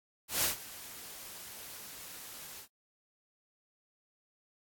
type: noise with ADSR envelope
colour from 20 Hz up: white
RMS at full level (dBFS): -28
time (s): 0.28-2.68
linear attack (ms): 150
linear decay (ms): 130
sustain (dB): -19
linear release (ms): 86
effects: AAC 64 kbps